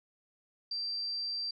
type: tone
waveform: sine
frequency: 4699 Hz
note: D8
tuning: in tune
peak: -33 dBFS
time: 0.71-1.51 s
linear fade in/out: 5 ms
effects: none